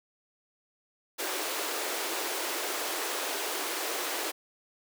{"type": "high-pass noise", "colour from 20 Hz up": "pink", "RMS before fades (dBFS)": -33, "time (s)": [1.18, 4.32], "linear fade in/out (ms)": 20, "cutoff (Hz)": 320, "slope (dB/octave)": 48, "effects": []}